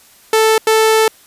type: tone bursts at uneven times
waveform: sawtooth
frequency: 440.4 Hz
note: A4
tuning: 2 cents sharp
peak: -5 dBFS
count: 2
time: 0.33-0.58 / 0.67-1.08 s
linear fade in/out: 2 ms
effects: white hiss -46 dBFS RMS until 1.26 s + resampled to 32000 Hz